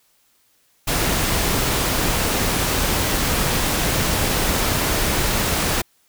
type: noise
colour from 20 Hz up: pink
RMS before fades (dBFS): -20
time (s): 0.87-5.82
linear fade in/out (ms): 10
effects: white hiss -61 dBFS RMS until 6.08 s